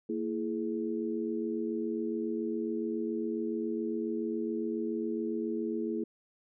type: tone cluster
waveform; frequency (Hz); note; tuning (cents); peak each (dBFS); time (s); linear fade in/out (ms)
sine; 229.2 / 333.5 / 420.7; A#3 / E4 / G#4; -29 / +20 / +22; -35 / -34 / -36; 0.09-6.04; 5
effects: none